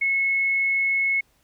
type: tone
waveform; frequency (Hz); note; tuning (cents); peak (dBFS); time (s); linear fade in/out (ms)
sine; 2187; C#7; -24; -19; 0.01-1.21; 10
effects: pink hiss -64 dBFS RMS until 1.43 s